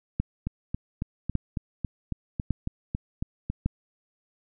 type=two click trains; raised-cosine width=5 ms; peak=-16 / -12 dBFS; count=12 / 4; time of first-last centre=0.47-3.5 / 0.2-3.66 s; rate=3.63 / 0.867 Hz; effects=none